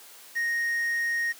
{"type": "tone with quantisation", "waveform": "triangle", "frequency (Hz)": 1864.7, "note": "A#6", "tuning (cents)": 0, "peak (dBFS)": -23, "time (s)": [0.35, 1.33], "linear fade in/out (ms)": 20, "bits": 8, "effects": ["white hiss -49 dBFS RMS until 1.39 s", "high-pass 300 Hz 12 dB/octave"]}